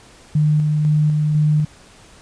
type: tone with tremolo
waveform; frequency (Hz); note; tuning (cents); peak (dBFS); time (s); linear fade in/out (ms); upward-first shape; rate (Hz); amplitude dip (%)
sine; 151.5; D#3; -46; -12; 0.35-1.65; 5; square; 2; 25
effects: pink hiss -46 dBFS RMS until 2.21 s + resampled to 22050 Hz